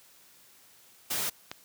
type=noise; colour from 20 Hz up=white; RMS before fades=-31 dBFS; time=1.1-1.3 s; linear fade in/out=10 ms
type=click; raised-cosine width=0.2 ms; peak=-19 dBFS; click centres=1.515 s
effects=white hiss -58 dBFS RMS until 1.64 s + high-pass 80 Hz 12 dB/octave